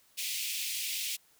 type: high-pass noise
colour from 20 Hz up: pink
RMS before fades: -35 dBFS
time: 0.17-1.17 s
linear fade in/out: 20 ms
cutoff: 2300 Hz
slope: 48 dB/octave
effects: white hiss -65 dBFS RMS until 1.39 s